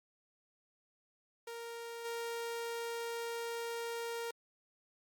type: tone with level steps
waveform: sawtooth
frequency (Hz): 465.7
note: A#4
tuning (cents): -2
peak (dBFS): -39 / -34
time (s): 1.47-4.31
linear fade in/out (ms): 5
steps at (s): 2.04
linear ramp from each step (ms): 20
effects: Opus 48 kbps